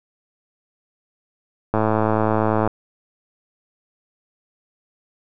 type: click train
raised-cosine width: 1 ms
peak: -5 dBFS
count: 103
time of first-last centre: 1.74-2.676 s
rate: 109 Hz
effects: none